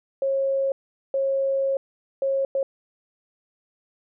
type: tone bursts at uneven times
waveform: sine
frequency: 543 Hz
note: C#5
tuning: 36 cents flat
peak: -20 dBFS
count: 4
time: 0.22-0.72 / 1.14-1.77 / 2.22-2.45 / 2.55-2.63 s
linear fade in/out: 2 ms
effects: none